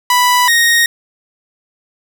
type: tone pair in turn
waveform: sawtooth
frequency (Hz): 987.8 / 1864.7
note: B5 / A#6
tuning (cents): 0 / 0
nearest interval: major seventh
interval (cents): 1100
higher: second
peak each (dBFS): -5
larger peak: neither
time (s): 0.1-0.48 / 0.48-0.86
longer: neither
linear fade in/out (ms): 2
effects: none